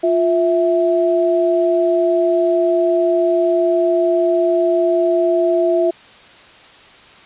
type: tone pair together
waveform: sine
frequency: 351 / 657.8 Hz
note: F4 / E5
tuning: +9 / -4 cents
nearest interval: major seventh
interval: 1087 cents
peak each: -15 dBFS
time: 0.03-5.91 s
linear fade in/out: 10 ms
effects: white hiss -43 dBFS RMS until 7.25 s + resampled to 8000 Hz